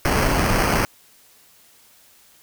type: noise with sample-and-hold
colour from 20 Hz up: pink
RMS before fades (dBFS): -19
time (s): 0.05-0.85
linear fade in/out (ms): 0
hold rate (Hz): 3675
effects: white hiss -53 dBFS RMS until 2.42 s